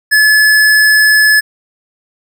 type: tone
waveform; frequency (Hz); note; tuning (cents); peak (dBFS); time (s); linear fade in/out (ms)
square; 1717; A6; -43; -6; 0.11-1.41; 20
effects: none

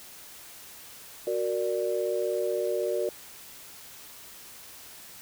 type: chord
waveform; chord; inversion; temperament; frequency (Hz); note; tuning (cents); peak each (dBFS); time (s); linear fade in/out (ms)
sine; Gb augmented; none; equal; 370 / 466.2 / 587.3; Gb4 / Bb4 / D5; 0 / 0 / 0; -30; 1.27-3.09; 2
effects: white hiss -47 dBFS RMS until 5.21 s

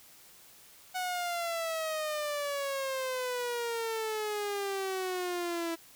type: exponential sweep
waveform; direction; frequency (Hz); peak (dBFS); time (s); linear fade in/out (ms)
sawtooth; down; 741 to 330; -28; 0.94-5.76; 20
effects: white hiss -56 dBFS RMS until 5.95 s

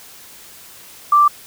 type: tone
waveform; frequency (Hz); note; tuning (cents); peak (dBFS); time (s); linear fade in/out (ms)
sine; 1174.7; D6; 0; -8; 1.12-1.28; 5
effects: white hiss -41 dBFS RMS until 1.46 s

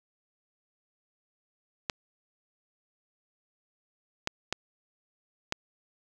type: clicks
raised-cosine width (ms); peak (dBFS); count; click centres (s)
0.2; -11; 4; 1.898 / 4.274 / 4.526 / 5.524
effects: none

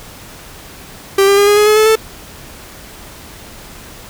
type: tone with pitch steps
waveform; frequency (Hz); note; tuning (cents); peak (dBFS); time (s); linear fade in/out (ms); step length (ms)
45% pulse; 392 / 398.6 / 405.4 / 412.2 / 419.2 / 426.2 / 433.4 / 440.8; G4 / G4 / G#4 / G#4 / G#4 / G#4 / A4 / A4; 0 / +29 / -42 / -13 / +16 / +45 / -26 / +3; -7; 1.18-1.956; 5; 97
effects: pink hiss -35 dBFS RMS until 4.09 s

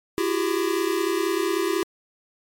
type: tone cluster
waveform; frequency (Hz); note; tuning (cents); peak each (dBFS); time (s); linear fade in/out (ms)
square; 335.4 / 371.4 / 401.6; E4 / F#4 / G4; +30 / +7 / +42; -26 / -27 / -27; 0.18-1.83; 0
effects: MP3 64 kbps

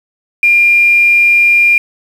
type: tone with quantisation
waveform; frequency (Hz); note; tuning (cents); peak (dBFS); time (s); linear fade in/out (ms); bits
sine; 2400; D7; +37; -5; 0.43-1.78; 2; 5
effects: none

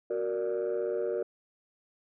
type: chord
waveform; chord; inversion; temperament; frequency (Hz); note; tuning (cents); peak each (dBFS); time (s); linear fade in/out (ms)
sine; Gb augmented; none; equal; 370 / 466.2 / 587.3; Gb4 / Bb4 / D5; 0 / 0 / 0; -31 / -30 / -33; 0.1-1.23; 5
effects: tanh soft clip ceiling -24 dBFS

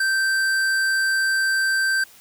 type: tone with hard clipping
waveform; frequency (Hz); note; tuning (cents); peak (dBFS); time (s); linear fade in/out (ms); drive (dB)
sine; 1561; G6; -8; -20; 0-2.04; 5; 13
effects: white hiss -49 dBFS RMS until 2.2 s

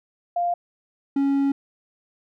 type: tone pair in turn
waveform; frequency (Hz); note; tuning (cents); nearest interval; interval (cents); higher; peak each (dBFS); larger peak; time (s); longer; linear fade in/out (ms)
sine / triangle; 698.5 / 277.2; F5 / C#4; 0 / 0; octave + major third; 1600; first; -20 / -16; second; 0.36-0.54 / 1.16-1.52; second; 5
effects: none

